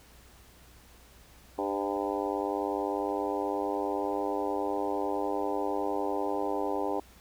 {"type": "harmonic tone with a mistuned harmonic", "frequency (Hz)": 99.9, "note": "G2", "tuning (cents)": 33, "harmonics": [3, 4, 5, 6, 7, 8, 9, 10], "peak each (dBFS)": [-35, -34, -36, -38, -40, -36, -38, -42], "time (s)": [1.58, 7], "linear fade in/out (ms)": 5, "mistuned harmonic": 5, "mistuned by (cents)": 32, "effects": ["added 60 Hz sine -57 dBFS peak until 7.2 s", "pink hiss -57 dBFS RMS until 7.2 s"]}